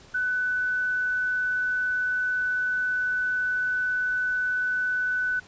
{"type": "tone", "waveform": "sine", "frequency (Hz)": 1497, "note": "F#6", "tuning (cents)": 20, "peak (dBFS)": -23, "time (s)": [0.14, 5.4], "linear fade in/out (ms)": 10, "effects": ["pink hiss -51 dBFS RMS until 5.47 s", "resampled to 16000 Hz"]}